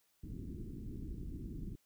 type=low-pass noise; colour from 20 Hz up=pink; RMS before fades=-44 dBFS; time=0.23-1.76 s; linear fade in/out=10 ms; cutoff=350 Hz; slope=48 dB/octave; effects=white hiss -75 dBFS RMS until 1.85 s